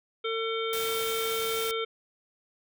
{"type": "harmonic tone", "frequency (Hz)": 450, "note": "A4", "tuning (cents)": 39, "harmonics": [1, 3, 5, 7, 8], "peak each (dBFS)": [-30, -35, -37, -38, -39], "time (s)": [0.24, 1.85], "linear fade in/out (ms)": 10}
{"type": "noise", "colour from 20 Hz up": "white", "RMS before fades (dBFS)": -36, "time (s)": [0.73, 1.71], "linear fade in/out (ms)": 0}
{"effects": []}